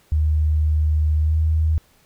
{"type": "tone with pitch glide", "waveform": "sine", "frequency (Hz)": [76.8, 78.91], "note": ["D#2", "D#2"], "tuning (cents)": [-22, 25], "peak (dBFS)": -15, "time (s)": [0.12, 1.78], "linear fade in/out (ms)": 0, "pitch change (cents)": 47, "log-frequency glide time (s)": [1.2, 1.37], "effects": ["pink hiss -57 dBFS RMS until 2.05 s"]}